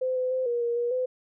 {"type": "tone with pitch steps", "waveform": "sine", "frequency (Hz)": [514, 508, 516, 477.2, 472.2, 478.2, 508], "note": ["C5", "B4", "C5", "A#4", "A#4", "A#4", "B4"], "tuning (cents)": [-31, 49, -24, 41, 22, 44, 49], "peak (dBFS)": -24, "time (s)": [0.01, 1.06], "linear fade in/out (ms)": 10, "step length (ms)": 150, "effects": []}